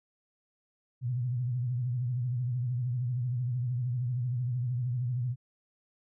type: tone with vibrato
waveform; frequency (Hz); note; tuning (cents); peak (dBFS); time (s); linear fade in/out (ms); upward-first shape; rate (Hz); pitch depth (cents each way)
sine; 123.47; B2; 0; -28; 1.01-5.36; 50; triangle; 13; 110
effects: none